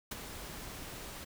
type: noise with ADSR envelope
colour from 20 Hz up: pink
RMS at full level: -37 dBFS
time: 0.11-1.25 s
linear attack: 6 ms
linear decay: 25 ms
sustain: -8 dB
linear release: 18 ms
effects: none